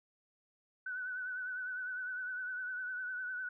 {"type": "tone with vibrato", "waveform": "sine", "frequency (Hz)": 1494, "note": "F#6", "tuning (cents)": 16, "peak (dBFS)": -37, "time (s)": [0.86, 3.49], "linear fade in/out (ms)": 5, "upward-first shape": "triangle", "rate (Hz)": 9.9, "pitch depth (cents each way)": 55, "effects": []}